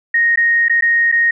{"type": "tone with dropouts", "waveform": "sine", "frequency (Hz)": 1864.7, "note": "A#6", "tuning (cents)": 0, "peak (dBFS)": -10, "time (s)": [0.14, 1.31], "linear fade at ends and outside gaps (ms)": 5, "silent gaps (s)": [[0.359, 0.373], [0.684, 0.696], [0.81, 0.822], [1.117, 1.123]], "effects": []}